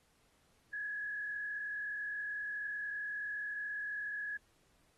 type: tone with frequency modulation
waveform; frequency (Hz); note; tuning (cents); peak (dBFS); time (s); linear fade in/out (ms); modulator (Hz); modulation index
sine; 1682; G#6; +22; -37; 0.73-4.37; 5; 38.6; 0.77
effects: pink hiss -72 dBFS RMS until 4.97 s + AAC 32 kbps